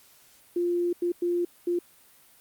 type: tone bursts at uneven times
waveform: sine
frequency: 349.2 Hz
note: F4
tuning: in tune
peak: -23 dBFS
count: 4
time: 0.56-0.93 / 1.02-1.12 / 1.22-1.45 / 1.67-1.79 s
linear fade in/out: 5 ms
effects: white hiss -57 dBFS RMS until 2.4 s + Opus 48 kbps